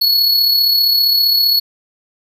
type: tone with amplitude modulation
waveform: square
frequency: 4378 Hz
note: C#8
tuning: 22 cents flat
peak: -9 dBFS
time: 0.01-1.6 s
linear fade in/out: 10 ms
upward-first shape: sine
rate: 35.2 Hz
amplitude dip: 40%
effects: none